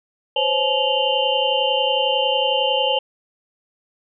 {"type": "tone cluster", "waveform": "sine", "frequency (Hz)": [513, 544, 858, 2813, 3064], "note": ["C5", "C#5", "A5", "F7", "G7"], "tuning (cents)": [-34, -33, -44, 12, -40], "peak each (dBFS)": -23, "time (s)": [0.36, 2.99], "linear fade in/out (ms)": 5, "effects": []}